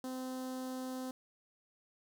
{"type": "tone with notch filter", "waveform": "sawtooth", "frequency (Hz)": 257.7, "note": "C4", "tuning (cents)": -26, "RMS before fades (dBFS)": -41, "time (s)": [0.04, 1.11], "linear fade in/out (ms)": 2, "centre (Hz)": 2300, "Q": 0.79, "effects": ["12-bit"]}